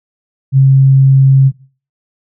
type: tone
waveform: sine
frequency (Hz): 134.8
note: C#3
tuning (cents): -48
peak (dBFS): -3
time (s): 0.52-1.52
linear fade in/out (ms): 50
effects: noise-tail reverb RT60 0.4 s tail -19 dB re dry